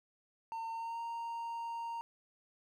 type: tone with pitch glide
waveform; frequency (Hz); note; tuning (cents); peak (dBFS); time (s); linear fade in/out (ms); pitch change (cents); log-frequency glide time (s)
triangle; 908 to 927.6; A#5 to A#5; -46 to -9; -36; 0.52-2.01; 0; +37; 0.71-1.01
effects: none